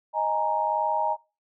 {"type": "chord", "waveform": "sine", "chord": "D# suspended fourth", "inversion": "none", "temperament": "equal", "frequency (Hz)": [622.3, 830.6, 932.3], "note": ["D#5", "G#5", "A#5"], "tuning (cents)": [0, 0, 0], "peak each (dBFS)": [-29, -27, -25], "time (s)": [0.13, 1.17], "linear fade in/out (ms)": 50, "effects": ["noise-tail reverb RT60 0.3 s tail -23 dB re dry"]}